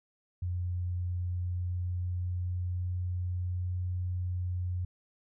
sine tone with pitch glide, 89.1 to 90.08 Hz, F2 to F#2, +35 to -46 cents, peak -30 dBFS, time 0.42-4.85 s, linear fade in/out 5 ms, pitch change +19 cents, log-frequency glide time 1.21-3.53 s, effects none

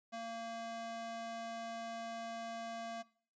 square tone with high-pass filter, 229.1 Hz, A#3, 30 cents flat, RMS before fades -44 dBFS, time 0.12-3.03 s, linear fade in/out 20 ms, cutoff 470 Hz, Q 3.6, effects noise-tail reverb RT60 0.5 s tail -20 dB re dry + resampled to 16000 Hz

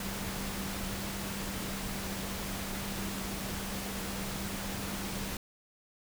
sine tone in noise, 196 Hz, G3, in tune, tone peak -40 dBFS, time 0-5.37 s, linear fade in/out 2 ms, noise pink, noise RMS -38 dBFS, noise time 0-5.37 s, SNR -5 dB, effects none

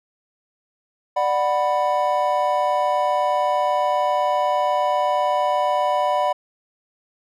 triangle chord, B minor, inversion first, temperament just, 592.7 / 740.8 / 987.8 Hz, D5 / F#5 / B5, +16 / +2 / 0 cents, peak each -20 dBFS, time 1.16-6.33 s, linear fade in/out 10 ms, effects none

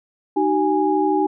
sine tone cluster, 308.1 / 380.5 / 828 Hz, D#4 / F#4 / G#5, -17 / +48 / -5 cents, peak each -20 dBFS, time 0.36-1.27 s, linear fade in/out 10 ms, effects none

